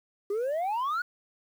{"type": "exponential sweep", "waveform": "sine", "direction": "up", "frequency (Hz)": [391.3, 1480], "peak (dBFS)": -24, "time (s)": [0.3, 1.02], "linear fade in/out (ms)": 5, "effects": ["tanh soft clip ceiling -26 dBFS", "9-bit"]}